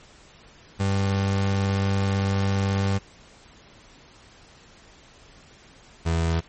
30% pulse tone pair in turn, 98 / 82.67 Hz, G2 / E2, 0 / +6 cents, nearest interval minor third, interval 294 cents, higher first, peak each -18 dBFS, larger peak neither, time 0.79-2.99 / 6.05-6.41 s, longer first, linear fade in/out 20 ms, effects pink hiss -51 dBFS RMS until 6.48 s + MP3 32 kbps

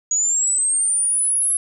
sine linear sweep, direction up, 6720 to 11000 Hz, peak -16 dBFS, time 0.11-1.57 s, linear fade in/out 2 ms, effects none

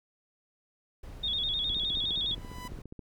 brown noise, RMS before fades -43 dBFS, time 1.03-2.82 s, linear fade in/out 5 ms
sine tone with vibrato, 3520 Hz, A7, in tune, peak -28 dBFS, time 1.23-2.35 s, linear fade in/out 10 ms, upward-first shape square, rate 9.7 Hz, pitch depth 75 cents each way
click train, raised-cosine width 3 ms, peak -30 dBFS, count 20, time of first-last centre 1.7-2.993 s, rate 14.7 Hz
sawtooth tone with exponential growth, 995 Hz, B5, 13 cents sharp, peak -35 dBFS, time 2.08-2.68 s, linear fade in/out 5 ms, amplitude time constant 130 ms
effects none

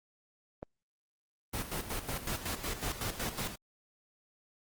click, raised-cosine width 1 ms, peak -24 dBFS, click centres 0.629 s
pink noise with tremolo, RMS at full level -35 dBFS, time 1.53-3.56 s, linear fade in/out 10 ms, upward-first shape square, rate 5.4 Hz, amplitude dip 65%
effects Opus 24 kbps

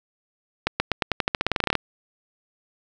accelerating click train, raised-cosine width 0.3 ms, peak -4 dBFS, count 18, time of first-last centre 0.67-1.753 s, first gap 130 ms, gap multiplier 0.9, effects none

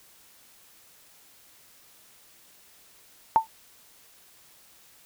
sine tone with exponential decay, 892 Hz, A5, 23 cents sharp, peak -11 dBFS, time 3.36-3.47 s, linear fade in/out 0 ms, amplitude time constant 22 ms, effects white hiss -56 dBFS RMS until 5.05 s

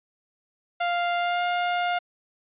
sawtooth tone with pitch glide, 698.5 to 707.4 Hz, F5 to F5, 0 to +22 cents, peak -19 dBFS, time 0.8-1.99 s, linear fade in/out 10 ms, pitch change +22 cents, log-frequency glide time 1.18-1.43 s, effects resampled to 8000 Hz

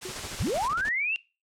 white noise, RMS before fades -36 dBFS, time 0.01-0.69 s, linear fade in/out 20 ms
sine tone with exponential decay, 370 Hz, F#4, in tune, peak -32 dBFS, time 0.05-0.21 s, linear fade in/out 5 ms, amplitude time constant 34 ms
pink noise with tremolo, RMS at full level -39 dBFS, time 0.08-0.9 s, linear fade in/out 10 ms, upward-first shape square, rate 13 Hz, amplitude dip 80%
sine linear sweep, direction up, 50.3 to 2794 Hz, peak -25 dBFS, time 0.4-1.16 s, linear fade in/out 0 ms
effects noise-tail reverb RT60 0.3 s tail -21 dB re dry + low-pass 8000 Hz 12 dB/octave

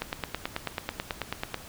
click train, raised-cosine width 0.3 ms, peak -13 dBFS, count 15, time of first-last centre 0.02-1.543 s, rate 9.19 Hz, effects pink hiss -46 dBFS RMS until 1.68 s

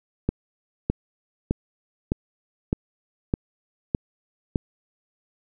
click train, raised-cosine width 3 ms, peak -8 dBFS, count 8, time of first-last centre 0.29-4.558 s, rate 1.64 Hz, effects none

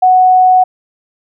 sine tone, 740 Hz, F#5, in tune, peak -4 dBFS, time 0.02-0.64 s, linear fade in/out 10 ms, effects none

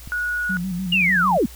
click, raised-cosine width 5 ms, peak -24 dBFS, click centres 0.075 s
sine tone, 1458 Hz, F#6, 26 cents flat, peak -21 dBFS, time 0.12-0.57 s, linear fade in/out 0 ms
sine tone with vibrato, 182.2 Hz, F#3, 26 cents flat, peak -23 dBFS, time 0.49-1.38 s, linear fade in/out 10 ms, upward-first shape square, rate 6.7 Hz, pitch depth 68 cents each way
sine linear sweep, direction down, 2900 to 175.9 Hz, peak -15 dBFS, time 0.92-1.46 s, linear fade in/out 5 ms
effects added 60 Hz sine -39 dBFS peak until 1.55 s + white hiss -44 dBFS RMS until 1.55 s

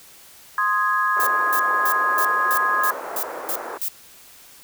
sine chord, Ab major, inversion first, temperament equal, 1046.5 / 1244.5 / 1661.2 Hz, C6 / Eb6 / Ab6, 0 / 0 / 0 cents, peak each -22 dBFS, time 0.58-2.91 s, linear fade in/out 2 ms
pink band-pass noise, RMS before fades -32 dBFS, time 1.16-3.78 s, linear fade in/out 10 ms, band 410 to 1500 Hz, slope 24 dB/octave
violet noise bursts, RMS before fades -25 dBFS, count 9, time 1.2-3.883 s, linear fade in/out 0 ms, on 67 ms, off 260 ms
effects white hiss -47 dBFS RMS until 4.63 s

